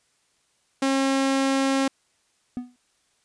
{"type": "tone", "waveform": "sawtooth", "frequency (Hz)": 270, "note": "C#4", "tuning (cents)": -45, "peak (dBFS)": -16, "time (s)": [0.82, 1.88], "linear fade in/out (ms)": 5}
{"type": "tone with exponential decay", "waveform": "triangle", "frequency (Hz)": 246.9, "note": "B3", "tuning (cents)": 0, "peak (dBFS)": -22, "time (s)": [2.57, 2.76], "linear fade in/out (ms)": 0, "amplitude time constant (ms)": 41}
{"effects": ["white hiss -67 dBFS RMS until 3.24 s", "resampled to 22050 Hz"]}